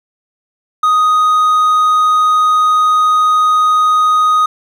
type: tone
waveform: triangle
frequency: 1247 Hz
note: D#6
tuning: 3 cents sharp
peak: -6 dBFS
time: 0.83-4.46 s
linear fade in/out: 5 ms
effects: 8-bit